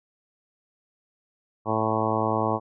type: harmonic tone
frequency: 110 Hz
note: A2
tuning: in tune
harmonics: 1 / 2 / 3 / 4 / 5 / 6 / 7 / 8 / 9 / 10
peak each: -31 / -31 / -31 / -31 / -31 / -31 / -31 / -31 / -31 / -31 dBFS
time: 1.65-2.6 s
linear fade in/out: 50 ms
effects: none